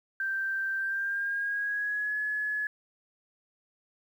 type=tone with pitch glide; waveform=sine; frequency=1568 to 1700.1 Hz; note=G6 to G#6; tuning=0 to +40 cents; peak=-28 dBFS; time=0.2-2.67 s; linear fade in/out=2 ms; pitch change=+140 cents; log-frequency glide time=0.79-2.18 s; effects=10-bit